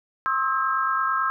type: tone cluster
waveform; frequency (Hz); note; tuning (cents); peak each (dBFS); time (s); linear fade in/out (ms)
sine; 1066 / 1261 / 1310 / 1611; C6 / D#6 / E6 / G6; +32 / +23 / -11 / +47; -25 / -32 / -24 / -28; 0.26-1.3; 0
effects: none